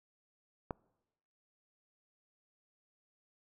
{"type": "click", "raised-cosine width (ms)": 1, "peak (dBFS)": -22, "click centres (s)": 0.708, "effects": ["noise-tail reverb RT60 1.0 s tail -25 dB re dry"]}